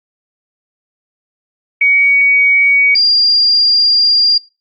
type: tone pair in turn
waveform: sine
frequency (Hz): 2251 / 4792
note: C#7 / D8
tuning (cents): +26 / +34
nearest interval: octave + minor second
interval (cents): 1308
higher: second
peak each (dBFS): -7 / -7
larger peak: neither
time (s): 1.81-2.95 / 2.95-4.38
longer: second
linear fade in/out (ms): 5
effects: noise-tail reverb RT60 0.3 s tail -22 dB re dry + Opus 32 kbps